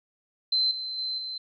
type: tone with level steps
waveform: sine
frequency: 4082 Hz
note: C8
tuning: 44 cents flat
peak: -21 / -31 / -28 / -32 dBFS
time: 0.52-1.38 s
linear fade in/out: 5 ms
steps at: 0.71 / 0.98 / 1.18 s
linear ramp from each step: 2 ms
effects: none